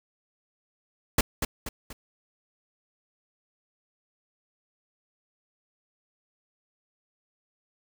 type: noise with echo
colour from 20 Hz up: pink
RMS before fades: -20 dBFS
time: 1.18-1.21 s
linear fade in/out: 5 ms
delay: 240 ms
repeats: 3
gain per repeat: -7 dB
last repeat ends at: 1.93 s
effects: none